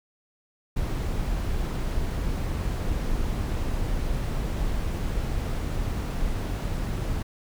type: noise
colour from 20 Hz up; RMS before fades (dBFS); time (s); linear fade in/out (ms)
brown; -27; 0.76-7.23; 10
effects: none